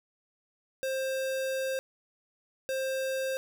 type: tone bursts at uneven times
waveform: square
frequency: 529 Hz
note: C5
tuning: 19 cents sharp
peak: -30 dBFS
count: 2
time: 0.83-1.79 / 2.69-3.37 s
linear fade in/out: 0 ms
effects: none